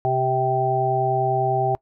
harmonic tone, 130 Hz, C3, 11 cents flat, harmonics 1 / 3 / 5 / 6, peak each -25 / -25 / -25 / -21 dBFS, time 0.05-1.75 s, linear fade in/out 0 ms, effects noise-tail reverb RT60 0.1 s tail -22 dB re dry

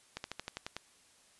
slowing click train, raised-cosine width 0.2 ms, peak -21 dBFS, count 8, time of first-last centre 0.17-0.766 s, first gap 71 ms, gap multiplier 1.06, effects white hiss -64 dBFS RMS until 1.39 s + resampled to 24000 Hz

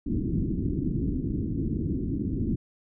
white low-pass noise, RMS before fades -28 dBFS, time 0.06-2.56 s, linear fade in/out 10 ms, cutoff 330 Hz, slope 48 dB/octave, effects none

